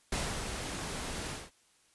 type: noise with ADSR envelope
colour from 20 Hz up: pink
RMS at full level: -33 dBFS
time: 0.12-1.51 s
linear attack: 5 ms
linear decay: 290 ms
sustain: -5 dB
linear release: 210 ms
effects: white hiss -67 dBFS RMS until 1.94 s + resampled to 24000 Hz